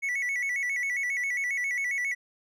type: tone with vibrato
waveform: triangle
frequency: 2081 Hz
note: C7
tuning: 10 cents flat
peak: -25 dBFS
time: 0.02-2.15 s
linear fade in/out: 20 ms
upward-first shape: square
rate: 7.4 Hz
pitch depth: 100 cents each way
effects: none